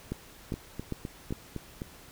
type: two click trains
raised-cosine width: 3 ms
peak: -22 / -19 dBFS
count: 6 / 4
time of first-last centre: 0.54-1.819 / 0.12-1.325 s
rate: 3.91 / 2.49 Hz
effects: pink hiss -52 dBFS RMS until 2.11 s